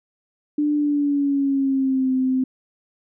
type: tone with pitch glide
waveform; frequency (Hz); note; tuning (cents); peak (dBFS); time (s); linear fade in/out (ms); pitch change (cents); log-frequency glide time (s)
sine; 296.2 to 259.4; D4 to C4; +15 to -15; -17; 0.58-2.44; 5; -230; 0.74-2.12
effects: none